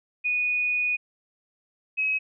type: tone pair in turn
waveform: sine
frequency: 2475 / 2552 Hz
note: D#7 / D#7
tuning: -10 / +43 cents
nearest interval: minor second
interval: 53 cents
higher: second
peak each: -22 dBFS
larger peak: neither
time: 0.24-0.97 / 1.97-2.19 s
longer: first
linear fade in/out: 20 ms
effects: none